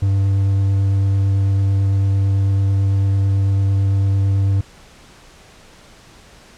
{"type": "tone with vibrato", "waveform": "triangle", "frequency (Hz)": 98, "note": "G2", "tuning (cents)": 0, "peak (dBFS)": -11, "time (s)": [0.02, 4.61], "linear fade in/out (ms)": 5, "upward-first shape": "sine", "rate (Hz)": 9, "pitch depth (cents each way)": 8, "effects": ["pink hiss -45 dBFS RMS until 6.57 s", "low-pass 8000 Hz 12 dB/octave"]}